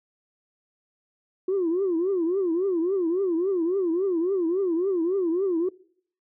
sine tone with vibrato, 358.9 Hz, F4, 47 cents sharp, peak -20 dBFS, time 1.48-5.69 s, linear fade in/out 5 ms, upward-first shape triangle, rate 3.6 Hz, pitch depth 210 cents each way, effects noise-tail reverb RT60 0.6 s tail -23 dB re dry + tanh soft clip ceiling -18 dBFS

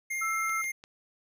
square tone with vibrato, 2118 Hz, C7, 21 cents sharp, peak -31 dBFS, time 0.1-0.72 s, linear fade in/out 10 ms, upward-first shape sine, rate 19 Hz, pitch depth 10 cents each way
sine tone, 1325 Hz, E6, 9 cents sharp, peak -30 dBFS, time 0.21-0.62 s, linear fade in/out 10 ms
clicks, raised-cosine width 0.2 ms, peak -30 dBFS, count 3, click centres 0.495 / 0.642 / 0.839 s
effects none

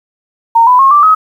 sine tone with pitch steps, 920 / 997.5 / 1081.5 / 1172.6 / 1271.4 Hz, A#5 / B5 / C#6 / D6 / D#6, -23 / +17 / -43 / -3 / +37 cents, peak -3 dBFS, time 0.55-1.15 s, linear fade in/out 10 ms, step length 120 ms, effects 7-bit

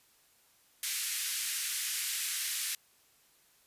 white band-pass noise, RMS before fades -35 dBFS, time 0.83-2.75 s, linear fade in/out 2 ms, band 1700 to 13000 Hz, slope 24 dB/octave, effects white hiss -66 dBFS RMS until 3.66 s + resampled to 32000 Hz

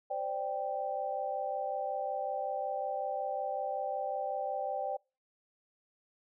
sine chord, C suspended second, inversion none, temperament just, 523.3 / 588.7 / 784.9 Hz, C5 / D5 / G5, 0 / +4 / +2 cents, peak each -39 / -37 / -35 dBFS, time 0.1-4.97 s, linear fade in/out 10 ms, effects noise-tail reverb RT60 0.3 s tail -26 dB re dry

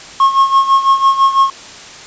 triangle tone with tremolo, 1085 Hz, C#6, 37 cents flat, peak -3 dBFS, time 0.2-1.5 s, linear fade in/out 2 ms, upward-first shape sine, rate 6 Hz, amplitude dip 75%, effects white hiss -33 dBFS RMS until 2.06 s + resampled to 16000 Hz

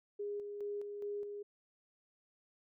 sine tone with tremolo, 410 Hz, G#4, 22 cents flat, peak -37 dBFS, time 0.19-1.43 s, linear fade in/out 10 ms, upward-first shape square, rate 2.4 Hz, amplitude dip 40%, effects none

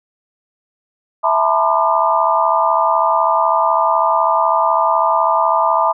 sine tone cluster, 659 / 874 / 950 / 1022 / 1201 Hz, E5 / A5 / A#5 / C6 / D6, -1 / -12 / +33 / -41 / +38 cents, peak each -18 dBFS, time 1.23-5.93 s, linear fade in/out 20 ms, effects none

